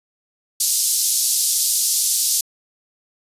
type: band-pass noise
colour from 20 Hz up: white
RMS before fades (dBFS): -19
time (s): 0.6-2.41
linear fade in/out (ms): 5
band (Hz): 4500 to 12000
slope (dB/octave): 24
effects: resampled to 32000 Hz

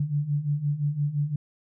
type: beating tone pair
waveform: sine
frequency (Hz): 142.4 / 148.2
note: C#3 / D3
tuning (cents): +47 / +16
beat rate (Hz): 5.8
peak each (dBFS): -29 / -25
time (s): 0-1.36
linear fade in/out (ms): 5
effects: none

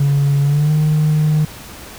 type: tone with pitch glide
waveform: triangle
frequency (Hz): 141.2 to 153.09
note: C#3 to D#3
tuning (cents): +32 to -28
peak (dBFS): -8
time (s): 0-1.45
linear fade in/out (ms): 5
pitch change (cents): +140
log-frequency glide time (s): 0.44-0.73
effects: tanh soft clip ceiling -7 dBFS + pink hiss -35 dBFS RMS until 1.98 s

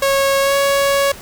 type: tone with pitch glide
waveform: sawtooth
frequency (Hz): 549 to 557.6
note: C#5 to C#5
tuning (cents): -17 to +10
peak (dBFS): -9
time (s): 0.02-1.12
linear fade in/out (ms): 5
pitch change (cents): +27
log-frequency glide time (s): 0.41-0.55
effects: pink hiss -36 dBFS RMS until 1.21 s

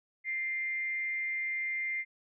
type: tone with frequency modulation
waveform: sine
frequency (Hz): 2093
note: C7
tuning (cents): 0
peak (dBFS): -31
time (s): 0.24-2.05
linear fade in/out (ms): 50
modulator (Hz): 307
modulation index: 0.21
effects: none

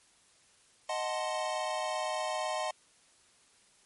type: chord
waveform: square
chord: D# diminished seventh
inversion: none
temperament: equal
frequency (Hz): 622.3 / 740 / 880 / 1046.5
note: D#5 / F#5 / A5 / C6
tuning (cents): 0 / 0 / 0 / 0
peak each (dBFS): -36 / -38 / -40 / -39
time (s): 0.89-2.71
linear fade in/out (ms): 5
effects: white hiss -64 dBFS RMS until 3.85 s + MP3 48 kbps

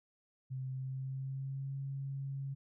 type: tone with pitch glide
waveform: sine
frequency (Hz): 130.81 to 137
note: C3 to C#3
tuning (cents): 0 to -20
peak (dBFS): -37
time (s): 0.5-2.55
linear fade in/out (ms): 20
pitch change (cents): +80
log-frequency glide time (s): 0.71-1.76
effects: none

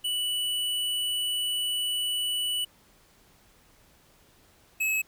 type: tone pair in turn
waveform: square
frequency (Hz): 2960 / 2579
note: F#7 / E7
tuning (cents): 0 / -39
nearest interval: major second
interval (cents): 239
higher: first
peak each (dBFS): -27 / -25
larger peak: second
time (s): 0.04-2.65 / 4.8-5.02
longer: first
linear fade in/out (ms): 10
effects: pink hiss -60 dBFS RMS until 5.07 s

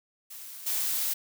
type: noise with level steps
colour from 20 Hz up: blue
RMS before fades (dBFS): -43 / -29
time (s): 0.3-1.14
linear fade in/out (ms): 10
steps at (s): 0.66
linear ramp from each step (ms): 10
effects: none

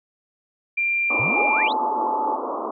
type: tone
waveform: sine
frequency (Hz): 2379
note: D7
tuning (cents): +22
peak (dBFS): -19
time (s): 0.77-1.68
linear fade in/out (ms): 10
type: band-pass noise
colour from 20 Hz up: white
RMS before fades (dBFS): -28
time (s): 1.1-2.71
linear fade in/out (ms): 5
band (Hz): 230 to 1200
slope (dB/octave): 96
type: exponential sweep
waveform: sine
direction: up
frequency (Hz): 98.5 to 4200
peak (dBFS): -27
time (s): 1.19-1.73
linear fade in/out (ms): 10
type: tone with pitch glide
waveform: sine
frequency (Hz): 830.6 to 869.9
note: G#5 to A5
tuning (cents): 0 to -20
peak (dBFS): -21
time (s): 1.36-2.36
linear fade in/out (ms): 5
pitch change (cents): +80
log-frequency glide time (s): 1.48-1.53
effects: none

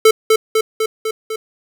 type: tone with echo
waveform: square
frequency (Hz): 440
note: A4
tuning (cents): 0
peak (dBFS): -6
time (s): 0.05-0.11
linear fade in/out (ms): 5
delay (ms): 250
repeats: 5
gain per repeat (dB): -3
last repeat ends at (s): 1.36
effects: none

